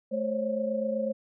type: tone cluster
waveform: sine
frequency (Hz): 218.1 / 532 / 560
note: A3 / C5 / C#5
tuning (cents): -15 / +29 / +18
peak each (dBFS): -32 / -29 / -33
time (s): 0.11-1.13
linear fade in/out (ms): 20
effects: none